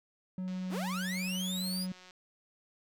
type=tone; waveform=triangle; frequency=185 Hz; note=F#3; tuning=in tune; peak=-32 dBFS; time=0.38-1.92 s; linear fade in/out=2 ms
type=click train; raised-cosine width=0.2 ms; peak=-37 dBFS; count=299; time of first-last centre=0.48-2.108 s; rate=183 Hz
type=linear sweep; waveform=sawtooth; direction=up; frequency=174.61 to 5060 Hz; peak=-33 dBFS; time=0.69-1.87 s; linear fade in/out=50 ms
effects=none